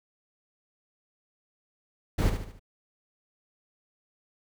brown noise with echo, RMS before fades -23 dBFS, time 2.18-2.3 s, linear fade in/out 10 ms, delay 74 ms, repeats 4, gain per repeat -7 dB, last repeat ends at 2.596 s, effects none

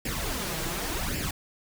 pink noise with flanger, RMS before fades -31 dBFS, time 0.05-1.31 s, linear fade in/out 5 ms, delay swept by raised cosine 0.4 to 6.3 ms, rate 0.89 Hz, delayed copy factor +0.7, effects none

